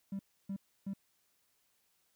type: tone bursts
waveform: triangle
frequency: 196 Hz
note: G3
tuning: in tune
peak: -33 dBFS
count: 3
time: 0.12-0.936 s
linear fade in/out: 5 ms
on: 72 ms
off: 300 ms
effects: tanh soft clip ceiling -31 dBFS + white hiss -75 dBFS RMS until 2.15 s